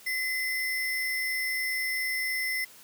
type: tone with sample-and-hold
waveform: sine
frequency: 2037 Hz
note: C7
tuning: 47 cents flat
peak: -27 dBFS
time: 0.06-2.65 s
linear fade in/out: 10 ms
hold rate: 7350 Hz
effects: white hiss -52 dBFS RMS until 2.83 s + high-pass 80 Hz 12 dB/octave